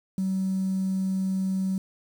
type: tone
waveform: triangle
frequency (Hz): 190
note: F#3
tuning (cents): +46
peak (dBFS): -20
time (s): 0.18-1.78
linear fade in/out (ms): 2
effects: tanh soft clip ceiling -21 dBFS + 8-bit